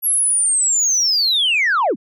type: linear sweep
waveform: sine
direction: down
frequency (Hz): 11500 to 161.5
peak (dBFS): -12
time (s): 0.02-1.96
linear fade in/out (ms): 50
effects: tanh soft clip ceiling -11 dBFS